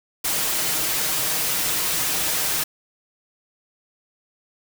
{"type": "noise with comb filter", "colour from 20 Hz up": "white", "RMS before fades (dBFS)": -23, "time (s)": [0.24, 2.64], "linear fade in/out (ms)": 10, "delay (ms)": 6.4, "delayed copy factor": 0.6, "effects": []}